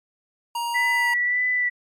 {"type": "tone", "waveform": "square", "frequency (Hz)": 942, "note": "A#5", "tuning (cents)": 18, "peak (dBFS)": -25, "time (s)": [0.55, 1.14], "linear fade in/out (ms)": 5}
{"type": "tone with vibrato", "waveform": "sine", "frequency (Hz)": 1973, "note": "B6", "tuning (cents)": -2, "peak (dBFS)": -19, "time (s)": [0.74, 1.7], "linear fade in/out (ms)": 20, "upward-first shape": "sine", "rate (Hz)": 1.7, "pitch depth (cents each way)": 22}
{"effects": ["MP3 64 kbps"]}